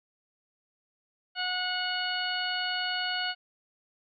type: harmonic tone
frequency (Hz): 730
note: F#5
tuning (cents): -24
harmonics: 1 / 2 / 3 / 4 / 5 / 6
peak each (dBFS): -36 / -33 / -40 / -33 / -45 / -36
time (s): 1.35-3.35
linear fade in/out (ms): 50
effects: none